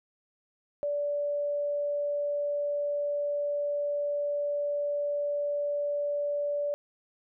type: tone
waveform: sine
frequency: 580 Hz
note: D5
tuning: 22 cents flat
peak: -27 dBFS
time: 0.83-6.74 s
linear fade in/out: 0 ms
effects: none